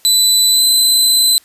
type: tone with pitch glide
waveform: 25% pulse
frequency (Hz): 3994 to 4036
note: B7 to B7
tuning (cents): +19 to +37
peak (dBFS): -4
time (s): 0.05-1.38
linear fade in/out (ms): 0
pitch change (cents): +18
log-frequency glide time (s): 0.5-0.62
effects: white hiss -49 dBFS RMS until 1.44 s + resampled to 32000 Hz